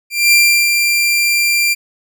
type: tone with ADSR envelope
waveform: sawtooth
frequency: 2374 Hz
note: D7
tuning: 18 cents sharp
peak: -3 dBFS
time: 0.1-1.75 s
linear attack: 220 ms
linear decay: 360 ms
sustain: -5 dB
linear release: 26 ms
effects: none